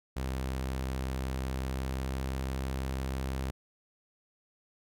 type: tone with pitch glide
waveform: sawtooth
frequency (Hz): 65.41 to 66.06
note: C2 to C2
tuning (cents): 0 to +17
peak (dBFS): -28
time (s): 0.16-3.51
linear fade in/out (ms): 10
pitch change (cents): +17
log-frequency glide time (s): 1.52-2.35
effects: none